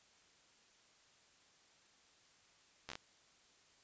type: slowing click train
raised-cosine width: 0.2 ms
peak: -27 dBFS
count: 5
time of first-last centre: 2.89-2.954 s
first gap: 12 ms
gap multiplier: 1.2
effects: white hiss -68 dBFS RMS until 3.83 s + resampled to 16000 Hz